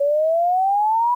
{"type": "exponential sweep", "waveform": "sine", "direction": "up", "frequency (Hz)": [559, 987.8], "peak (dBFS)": -15, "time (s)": [0, 1.15], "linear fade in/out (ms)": 10, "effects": ["9-bit"]}